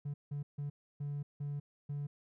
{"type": "tone bursts at uneven times", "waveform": "triangle", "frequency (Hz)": 143.9, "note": "D3", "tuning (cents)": -35, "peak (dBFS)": -33, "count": 6, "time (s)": [[0.05, 0.14], [0.31, 0.43], [0.58, 0.7], [1, 1.23], [1.4, 1.6], [1.89, 2.07]], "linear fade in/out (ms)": 10, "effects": ["tanh soft clip ceiling -31 dBFS"]}